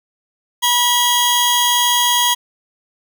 sawtooth tone pair together, 971 / 3266 Hz, B5 / G#7, -30 / -30 cents, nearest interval octave + major sixth, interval 2100 cents, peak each -12 dBFS, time 0.62-2.35 s, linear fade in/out 20 ms, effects none

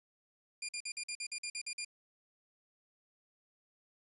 15% pulse tone bursts, 2405 Hz, D7, 41 cents sharp, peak -31 dBFS, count 11, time 0.62-1.848 s, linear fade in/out 5 ms, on 68 ms, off 48 ms, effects resampled to 24000 Hz + 11-bit

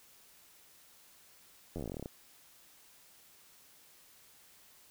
slowing click train, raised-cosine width 2 ms, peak -27 dBFS, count 16, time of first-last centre 1.76-2.059 s, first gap 11 ms, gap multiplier 1.08, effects white hiss -61 dBFS RMS until 4.9 s

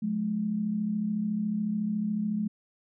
sine tone pair together, 179.28 / 213.2 Hz, F3 / G#3, +46 / +46 cents, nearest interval minor third, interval 300 cents, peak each -34 / -27 dBFS, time 0.02-2.48 s, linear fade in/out 10 ms, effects none

